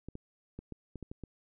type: clicks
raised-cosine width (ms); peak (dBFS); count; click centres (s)
3; -29; 8; 0.086 / 0.154 / 0.59 / 0.723 / 0.957 / 1.027 / 1.115 / 1.237
effects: none